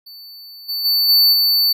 square tone with level steps, 4500 Hz, C#8, 25 cents sharp, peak -36 / -21 / -14 / -10 / -13 dBFS, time 0.06-1.73 s, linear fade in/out 10 ms, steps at 0.68 / 0.84 / 1.08 / 1.32 s, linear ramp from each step 20 ms, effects none

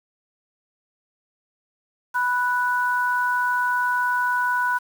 sine tone pair together, 987.8 / 1480 Hz, B5 / F#6, 0 / 0 cents, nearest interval perfect fifth, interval 700 cents, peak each -22 dBFS, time 2.14-4.79 s, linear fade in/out 20 ms, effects 7-bit

